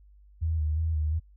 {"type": "tone with vibrato", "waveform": "sine", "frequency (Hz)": 78.7, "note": "D#2", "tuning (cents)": 20, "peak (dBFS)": -24, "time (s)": [0.41, 1.2], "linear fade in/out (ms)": 20, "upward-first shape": "square", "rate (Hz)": 2.8, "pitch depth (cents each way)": 44, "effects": ["added 50 Hz sine -52 dBFS peak until 1.36 s"]}